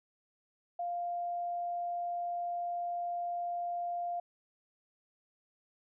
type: tone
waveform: sine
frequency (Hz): 698.5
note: F5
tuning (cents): 0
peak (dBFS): -33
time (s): 0.79-4.2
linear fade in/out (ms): 5
effects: none